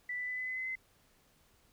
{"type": "tone with pitch steps", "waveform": "sine", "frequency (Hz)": [1975.5, 1988.1, 2001, 2014, 2026, 2039, 2052], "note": ["B6", "B6", "B6", "B6", "B6", "C7", "C7"], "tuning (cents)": [0, 11, 22, 33, 44, -45, -34], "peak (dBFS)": -35, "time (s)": [0.09, 0.755], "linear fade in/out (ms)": 5, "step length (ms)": 95, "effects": ["pink hiss -68 dBFS RMS until 1.72 s"]}